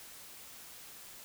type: silence
effects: white hiss -51 dBFS RMS until 1.24 s